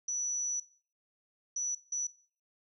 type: tone bursts at uneven times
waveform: sine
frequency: 5920 Hz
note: F#8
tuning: in tune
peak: -31 dBFS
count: 3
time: 0.08-0.6 / 1.56-1.75 / 1.92-2.07 s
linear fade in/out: 5 ms
effects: noise-tail reverb RT60 0.4 s tail -18 dB re dry